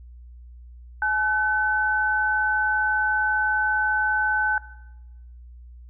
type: tone pair together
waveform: sine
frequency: 851 / 1516.3 Hz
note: G#5 / F#6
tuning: +42 / +42 cents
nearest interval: minor seventh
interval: 1000 cents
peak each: -26 / -21 dBFS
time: 1.02-4.58 s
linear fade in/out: 2 ms
effects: noise-tail reverb RT60 0.9 s tail -17 dB re dry + added 60 Hz sine -41 dBFS peak until 5.89 s